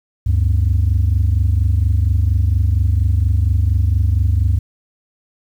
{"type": "tone pair together", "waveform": "sine", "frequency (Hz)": [72.5, 96.78], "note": ["D2", "G2"], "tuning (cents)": [-22, -22], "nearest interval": "perfect fourth", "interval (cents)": 500, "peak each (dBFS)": -13, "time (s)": [0.26, 4.59], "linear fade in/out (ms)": 10, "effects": ["tanh soft clip ceiling -8 dBFS", "8-bit"]}